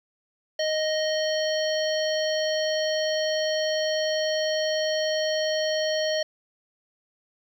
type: harmonic tone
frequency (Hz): 622.3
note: D#5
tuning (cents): 0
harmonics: 1 / 3 / 5 / 7 / 9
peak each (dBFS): -24 / -33 / -33 / -33 / -36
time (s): 0.59-6.23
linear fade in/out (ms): 5
effects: 9-bit